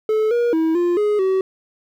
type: tone with pitch steps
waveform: triangle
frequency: 433.5 / 476.5 / 322.2 / 349.6 / 418.1 / 379.7 Hz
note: A4 / A#4 / E4 / F4 / G#4 / F#4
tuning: -26 / +38 / -39 / +2 / +12 / +45 cents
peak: -13 dBFS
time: 0.09-1.41 s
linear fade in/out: 2 ms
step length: 220 ms
effects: 9-bit